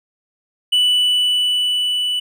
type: tone with level ramp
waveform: triangle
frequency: 2970 Hz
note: F#7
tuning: 6 cents sharp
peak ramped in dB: -10 to -16 dBFS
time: 0.72-2.2 s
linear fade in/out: 10 ms
effects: none